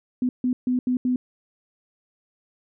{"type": "tone bursts at uneven times", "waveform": "sine", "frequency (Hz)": 250.9, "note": "B3", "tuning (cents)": 28, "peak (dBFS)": -19, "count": 5, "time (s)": [[0.22, 0.29], [0.44, 0.53], [0.67, 0.79], [0.87, 0.97], [1.05, 1.16]], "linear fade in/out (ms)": 2, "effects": []}